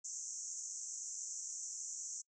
pink band-pass noise, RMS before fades -45 dBFS, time 0.04-2.22 s, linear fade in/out 10 ms, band 5900 to 7600 Hz, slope 96 dB/octave, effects noise-tail reverb RT60 0.1 s tail -26 dB re dry

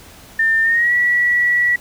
sine tone with pitch glide, 1800 to 1940.4 Hz, A6 to B6, +39 to -31 cents, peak -12 dBFS, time 0.39-1.76 s, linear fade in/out 5 ms, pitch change +130 cents, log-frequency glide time 0.63-0.93 s, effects pink hiss -42 dBFS RMS until 1.8 s

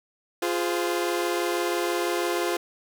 sawtooth chord, F minor, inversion none, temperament equal with one note detuned, 349.2 / 415.3 / 515.2 Hz, F4 / Ab4 / C5, 0 / 0 / -27 cents, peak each -22 / -27 / -27 dBFS, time 0.42-2.57 s, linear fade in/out 5 ms, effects none

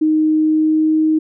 sine tone with pitch glide, 310.9 to 313.2 Hz, D#4 to D#4, -1 to +11 cents, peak -11 dBFS, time 0.01-1.19 s, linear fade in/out 10 ms, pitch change +12 cents, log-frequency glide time 0.38-0.98 s, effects none

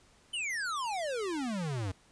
square exponential sweep, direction down, 3079 to 89.1 Hz, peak -33 dBFS, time 0.33-1.92 s, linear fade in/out 10 ms, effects pink hiss -63 dBFS RMS until 2.11 s + resampled to 22050 Hz

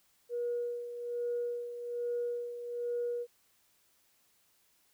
sine tone with tremolo, 480 Hz, B4, 49 cents flat, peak -30 dBFS, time 0.29-3.27 s, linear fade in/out 50 ms, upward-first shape sine, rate 1.2 Hz, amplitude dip 65%, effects tanh soft clip ceiling -26 dBFS + white hiss -70 dBFS RMS until 4.93 s

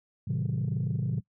sine chord, A diminished seventh, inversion none, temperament just, 110 / 132 / 158.4 / 190.08 Hz, A2 / C3 / Eb3 / Gb3, 0 / +16 / +31 / +47 cents, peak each -31 / -29 / -31 / -35 dBFS, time 0.27-1.21 s, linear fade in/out 10 ms, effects noise-tail reverb RT60 0.1 s tail -22 dB re dry + tanh soft clip ceiling -22 dBFS

